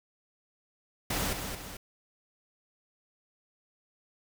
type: noise with echo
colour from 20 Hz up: pink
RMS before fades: -31 dBFS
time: 1.1-1.33 s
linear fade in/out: 5 ms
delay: 220 ms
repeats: 2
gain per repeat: -6 dB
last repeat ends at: 1.77 s
effects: none